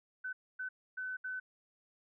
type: tone bursts at uneven times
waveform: sine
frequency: 1512 Hz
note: F#6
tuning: 37 cents sharp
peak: -37 dBFS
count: 4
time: 0.24-0.33 / 0.59-0.69 / 0.97-1.17 / 1.24-1.4 s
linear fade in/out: 10 ms
effects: none